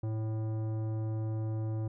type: tone with tanh clipping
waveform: triangle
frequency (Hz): 109.9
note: A2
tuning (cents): -2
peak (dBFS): -33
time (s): 0.03-1.88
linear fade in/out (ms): 5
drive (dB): 18
effects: none